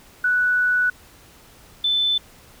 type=tone pair in turn; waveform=sine; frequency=1480 / 3520 Hz; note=F#6 / A7; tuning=0 / 0 cents; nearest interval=octave + minor third; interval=1500 cents; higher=second; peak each=-16 / -17 dBFS; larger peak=first; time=0.24-0.9 / 1.84-2.18 s; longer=first; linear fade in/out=5 ms; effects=pink hiss -49 dBFS RMS until 2.6 s